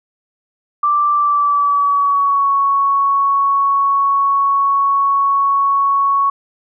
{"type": "tone with pitch glide", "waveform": "sine", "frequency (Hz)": [1174.7, 1110.7], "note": ["D6", "C#6"], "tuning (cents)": [0, 3], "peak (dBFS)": -11, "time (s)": [0.83, 6.3], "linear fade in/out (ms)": 5, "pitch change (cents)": -97, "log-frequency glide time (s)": [1.13, 2.51], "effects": []}